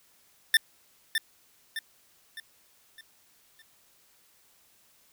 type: tone with echo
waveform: 25% pulse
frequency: 1788 Hz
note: A6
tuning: 27 cents sharp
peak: -13 dBFS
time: 0.54-0.57 s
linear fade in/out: 2 ms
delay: 610 ms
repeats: 5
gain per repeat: -7 dB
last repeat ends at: 3.62 s
effects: white hiss -63 dBFS RMS until 5.12 s